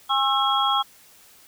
sine tone cluster, 817 / 1079 / 1329 / 3305 Hz, G#5 / C#6 / E6 / G#7, -29 / -47 / +14 / -9 cents, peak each -24 dBFS, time 0.09-0.83 s, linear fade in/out 20 ms, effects white hiss -52 dBFS RMS until 1.47 s

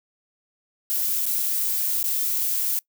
violet noise with dropouts, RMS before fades -24 dBFS, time 0.9-2.79 s, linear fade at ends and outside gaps 0 ms, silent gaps 1.256-1.264 / 2.029-2.041 s, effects noise-tail reverb RT60 0.1 s tail -23 dB re dry

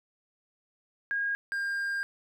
sine / triangle tone pair in turn, 1630 / 1604.8 Hz, G#6 / G6, -33 / +40 cents, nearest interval unison, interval 27 cents, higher first, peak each -27 dBFS, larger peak neither, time 1.11-1.35 / 1.52-2.03 s, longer second, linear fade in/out 0 ms, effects none

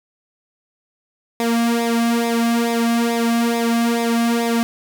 sawtooth tone with flanger, 233.1 Hz, A#3, in tune, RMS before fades -18 dBFS, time 1.4-4.63 s, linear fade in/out 0 ms, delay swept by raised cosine 0.67 to 2.27 ms, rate 2.3 Hz, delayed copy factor -0.75, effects none

